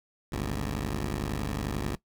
10% pulse tone pair together, 51.19 / 71.9 Hz, G#1 / D2, -24 / -36 cents, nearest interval tritone, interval 588 cents, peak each -24 / -25 dBFS, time 0.32-1.96 s, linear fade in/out 5 ms, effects noise-tail reverb RT60 0.1 s tail -18 dB re dry

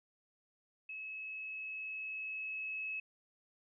sine tone with level ramp, 2581 Hz, E7, 37 cents flat, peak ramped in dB -42 to -37 dBFS, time 0.89-3 s, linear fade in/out 5 ms, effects none

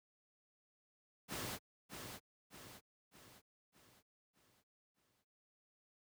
pink noise with echo, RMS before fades -43 dBFS, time 1.28-1.59 s, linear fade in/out 50 ms, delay 610 ms, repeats 6, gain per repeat -6 dB, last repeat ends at 5.25 s, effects high-pass 80 Hz 12 dB/octave

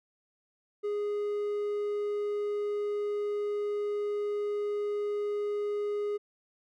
triangle tone, 413.5 Hz, G#4, 8 cents flat, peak -27 dBFS, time 0.83-6.18 s, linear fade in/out 20 ms, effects none

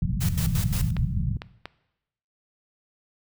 white low-pass noise, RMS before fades -25 dBFS, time 0.02-1.37 s, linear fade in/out 2 ms, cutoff 180 Hz, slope 48 dB/octave
white noise with tremolo, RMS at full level -33 dBFS, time 0.2-0.91 s, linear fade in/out 20 ms, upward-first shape square, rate 5.7 Hz, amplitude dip 80%
clicks, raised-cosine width 0.3 ms, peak -18 dBFS, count 3, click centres 0.967 / 1.419 / 1.656 s
effects noise-tail reverb RT60 0.9 s tail -19 dB re dry

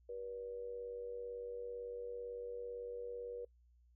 sine tone with amplitude modulation, 481 Hz, B4, 46 cents flat, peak -39 dBFS, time 0.09-3.45 s, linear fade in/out 5 ms, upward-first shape sine, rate 97.9 Hz, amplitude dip 65%, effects noise-tail reverb RT60 0.1 s tail -24 dB re dry + added 60 Hz sine -65 dBFS peak until 3.95 s

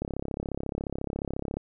click train, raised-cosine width 2 ms, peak -18 dBFS, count 54, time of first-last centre 0.02-1.57 s, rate 34.2 Hz, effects none

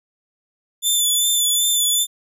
15% pulse tone with vibrato, 3500 Hz, A7, 10 cents flat, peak -9 dBFS, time 0.82-2.07 s, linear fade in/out 50 ms, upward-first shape sine, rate 2.6 Hz, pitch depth 33 cents each way, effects none

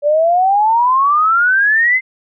sine exponential sweep, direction up, 572 to 2093 Hz, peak -9 dBFS, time 0.02-2.01 s, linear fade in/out 50 ms, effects none

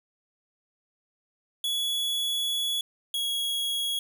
45% pulse tone pair in turn, 3385 / 3323 Hz, G#7 / G#7, +32 / 0 cents, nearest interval unison, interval 32 cents, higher first, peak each -26 dBFS, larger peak neither, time 1.64-2.81 / 3.14-3.99 s, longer first, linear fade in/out 2 ms, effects none

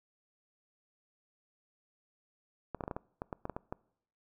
clicks, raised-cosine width 1 ms, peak -23 dBFS, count 12, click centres 2.747 / 2.808 / 2.838 / 2.879 / 2.912 / 2.965 / 3.219 / 3.328 / 3.454 / 3.497 / 3.565 / 3.725 s, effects noise-tail reverb RT60 0.7 s tail -24 dB re dry

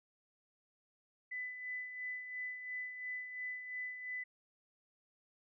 sine tone with tremolo, 2000 Hz, B6, 21 cents sharp, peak -38 dBFS, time 1.31-4.24 s, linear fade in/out 10 ms, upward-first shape sine, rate 2.9 Hz, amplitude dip 55%, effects none

